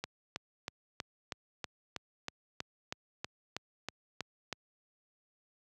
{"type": "click train", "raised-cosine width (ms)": 0.2, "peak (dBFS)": -19, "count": 15, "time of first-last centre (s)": [0.04, 4.527], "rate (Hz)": 3.12, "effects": ["high-pass 80 Hz 12 dB/octave"]}